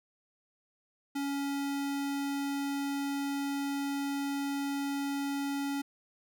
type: tone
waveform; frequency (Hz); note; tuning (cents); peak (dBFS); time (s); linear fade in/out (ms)
square; 280; C#4; +18; -32; 1.15-5.82; 10
effects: none